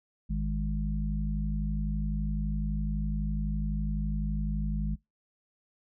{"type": "harmonic tone", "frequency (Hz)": 51.91, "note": "G#1", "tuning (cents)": 0, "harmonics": [1, 3, 4], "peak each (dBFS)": [-29, -34, -35], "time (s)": [0.29, 4.96], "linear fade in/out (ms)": 20, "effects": ["noise-tail reverb RT60 0.2 s tail -24 dB re dry"]}